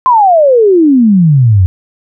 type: exponential sweep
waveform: sine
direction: down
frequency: 1054 to 87.31 Hz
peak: -3 dBFS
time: 0.06-1.66 s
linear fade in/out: 0 ms
effects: none